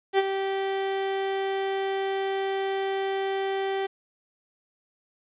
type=tone with ADSR envelope; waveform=30% pulse; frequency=388.7 Hz; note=G4; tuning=15 cents flat; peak=-14 dBFS; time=0.13-3.87 s; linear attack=54 ms; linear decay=34 ms; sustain=-9 dB; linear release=13 ms; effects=resampled to 8000 Hz + 9-bit